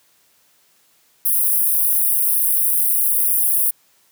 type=high-pass noise; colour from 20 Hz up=white; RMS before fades=-17 dBFS; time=1.25-3.71 s; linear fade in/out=10 ms; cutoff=9300 Hz; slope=96 dB/octave; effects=white hiss -58 dBFS RMS until 4.11 s + high-pass 100 Hz 12 dB/octave